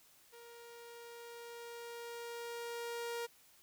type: tone with level ramp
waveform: sawtooth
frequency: 470.4 Hz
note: A#4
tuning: 16 cents sharp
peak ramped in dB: -50 to -34 dBFS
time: 0.32-3.27 s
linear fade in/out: 20 ms
effects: white hiss -65 dBFS RMS until 3.62 s